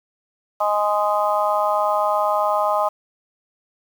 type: harmonic tone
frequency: 207.7 Hz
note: G#3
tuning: in tune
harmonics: 3 / 4 / 5 / 6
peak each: -21 / -22 / -23 / -24 dBFS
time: 0.6-2.89 s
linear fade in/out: 10 ms
effects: 7-bit